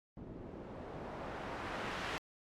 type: noise with low-pass filter sweep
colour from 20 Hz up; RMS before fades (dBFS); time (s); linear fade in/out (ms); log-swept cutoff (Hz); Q
white; -44; 0.17-2.18; 0; 290 to 2200; 0.8
effects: AAC 64 kbps